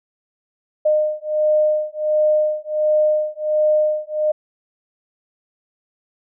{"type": "beating tone pair", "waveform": "sine", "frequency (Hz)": [610, 611.4], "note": ["D#5", "D#5"], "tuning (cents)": [-34, -30], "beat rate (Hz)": 1.4, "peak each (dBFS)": -18, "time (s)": [0.85, 4.32], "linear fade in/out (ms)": 10, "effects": []}